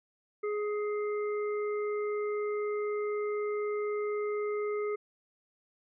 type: harmonic tone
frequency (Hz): 418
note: G#4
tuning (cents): +11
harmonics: 1 / 3 / 5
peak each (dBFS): -30 / -41 / -45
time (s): 0.43-4.96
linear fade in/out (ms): 10
effects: none